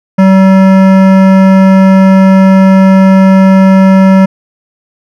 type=tone with hard clipping; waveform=sine; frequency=191 Hz; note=G3; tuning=45 cents flat; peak=-3 dBFS; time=0.18-4.26 s; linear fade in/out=10 ms; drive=16 dB; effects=none